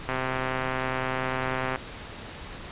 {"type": "click train", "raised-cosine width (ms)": 0.5, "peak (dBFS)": -13, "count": 218, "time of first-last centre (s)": [0.09, 1.759], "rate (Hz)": 130, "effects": ["pink hiss -40 dBFS RMS until 2.71 s", "resampled to 8000 Hz"]}